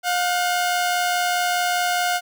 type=tone pair together; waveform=sawtooth; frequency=713 / 1510.8 Hz; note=F5 / F#6; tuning=+36 / +36 cents; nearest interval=octave + minor second; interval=1300 cents; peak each=-16 / -24 dBFS; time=0.03-2.21 s; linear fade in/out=50 ms; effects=none